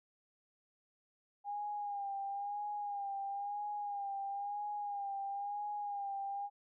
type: tone with vibrato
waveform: sine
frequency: 810 Hz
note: G#5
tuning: 43 cents flat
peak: -37 dBFS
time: 1.44-6.5 s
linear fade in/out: 50 ms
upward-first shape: sine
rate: 1 Hz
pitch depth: 42 cents each way
effects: none